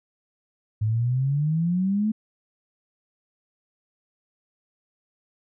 sine exponential sweep, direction up, 105.2 to 220.8 Hz, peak -20 dBFS, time 0.81-2.12 s, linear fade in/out 10 ms, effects none

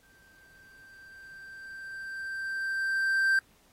triangle tone with exponential growth, 1568 Hz, G6, in tune, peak -19 dBFS, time 0.03-3.39 s, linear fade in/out 2 ms, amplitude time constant 730 ms, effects pink hiss -64 dBFS RMS until 3.72 s + AAC 48 kbps

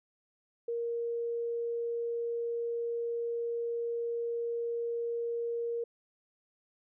sine tone, 468.4 Hz, A#4, 8 cents sharp, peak -31 dBFS, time 0.68-5.84 s, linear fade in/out 5 ms, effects none

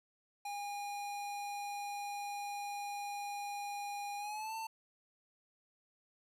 square tone with pitch glide, 814 to 892.8 Hz, G#5 to A5, -35 to +25 cents, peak -40 dBFS, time 0.45-4.67 s, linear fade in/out 5 ms, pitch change +160 cents, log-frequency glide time 4.18-4.55 s, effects resampled to 32000 Hz + 11-bit

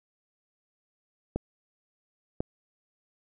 clicks, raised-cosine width 2 ms, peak -15 dBFS, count 2, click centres 1.36 / 2.405 s, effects none

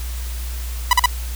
sawtooth tone bursts, 987.8 Hz, B5, in tune, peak -6 dBFS, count 3, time 0.91-1.059 s, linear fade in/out 2 ms, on 21 ms, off 43 ms, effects added 60 Hz sine -24 dBFS peak until 1.35 s + white hiss -36 dBFS RMS until 1.35 s

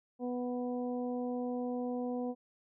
harmonic tone, 246.9 Hz, B3, in tune, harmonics 1 / 2 / 3 / 4, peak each -35 / -38 / -44 / -53 dBFS, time 0.19-2.35 s, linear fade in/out 50 ms, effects none

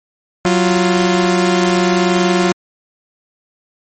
sawtooth tone pair together, 184.6 / 348.5 Hz, F#3 / F4, -4 / -4 cents, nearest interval major seventh, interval 1100 cents, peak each -10 dBFS, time 0.45-2.52 s, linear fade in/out 0 ms, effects MP3 32 kbps

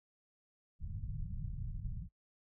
pink low-pass noise, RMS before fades -41 dBFS, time 0.79-2.09 s, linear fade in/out 50 ms, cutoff 170 Hz, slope 48 dB/octave, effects noise-tail reverb RT60 0.1 s tail -21 dB re dry

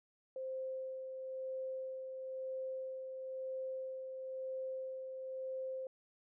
sine tone with tremolo, 523.3 Hz, C5, in tune, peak -38 dBFS, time 0.36-5.87 s, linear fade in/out 2 ms, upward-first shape sine, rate 1 Hz, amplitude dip 40%, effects none

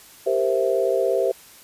sine chord, C dominant seventh, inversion second, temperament equal, 392 / 466.2 / 523.3 / 659.3 Hz, G4 / Bb4 / C5 / E5, 0 / 0 / 0 / 0 cents, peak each -23 / -25 / -22 / -25 dBFS, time 0.26-1.32 s, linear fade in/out 10 ms, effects white hiss -47 dBFS RMS until 1.63 s + resampled to 32000 Hz

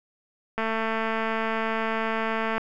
click train, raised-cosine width 0.5 ms, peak -13 dBFS, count 447, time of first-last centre 0.58-2.58 s, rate 223 Hz, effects none

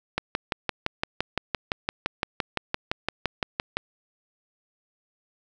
click train, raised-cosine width 0.3 ms, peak -8 dBFS, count 22, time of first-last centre 0.18-3.77 s, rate 5.85 Hz, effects none

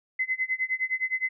sine tone with tremolo, 2043 Hz, C7, 42 cents flat, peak -22 dBFS, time 0.19-1.29 s, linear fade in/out 5 ms, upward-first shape sine, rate 9.7 Hz, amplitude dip 95%, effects none

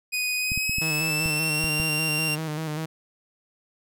sawtooth tone with pitch glide, 2489 to 2762 Hz, D#7 to F7, 0 to -20 cents, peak -21 dBFS, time 0.12-2.36 s, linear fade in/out 20 ms, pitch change +180 cents, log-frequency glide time 0.36-1.7 s
clicks, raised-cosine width 5 ms, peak -19 dBFS, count 7, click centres 0.519 / 0.576 / 0.695 / 0.784 / 1.259 / 1.642 / 1.8 s
sawtooth tone with vibrato, 155.56 Hz, D#3, in tune, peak -24 dBFS, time 0.81-2.86 s, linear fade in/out 10 ms, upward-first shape square, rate 5.1 Hz, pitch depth 44 cents each way
effects none

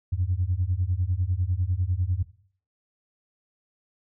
sine beating tone pair, 85.8 / 95.8 Hz, F2 / G2, -30 / -39 cents, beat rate 10 Hz, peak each -25 dBFS, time 0.12-2.23 s, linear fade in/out 10 ms, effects noise-tail reverb RT60 0.5 s tail -17 dB re dry + tanh soft clip ceiling -15 dBFS

